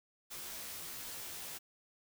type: noise with comb filter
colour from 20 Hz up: white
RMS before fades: -45 dBFS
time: 0.3-1.59 s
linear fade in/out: 20 ms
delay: 16 ms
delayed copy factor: -0.8
effects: none